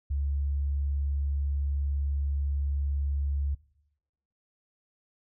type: tone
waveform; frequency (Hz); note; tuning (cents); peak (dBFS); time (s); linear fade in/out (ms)
sine; 70.5; C#2; +30; -26; 0.1-3.55; 10
effects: noise-tail reverb RT60 0.9 s tail -21 dB re dry